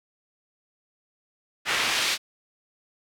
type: noise with band-pass filter sweep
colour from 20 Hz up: pink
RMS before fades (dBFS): -25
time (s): 1.65-2.18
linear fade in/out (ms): 50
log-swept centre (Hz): 2100 to 3900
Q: 0.97
effects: none